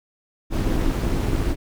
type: noise with amplitude modulation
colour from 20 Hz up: brown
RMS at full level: -18 dBFS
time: 0.5-1.56 s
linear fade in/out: 50 ms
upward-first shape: sine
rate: 297 Hz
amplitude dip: 75%
effects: none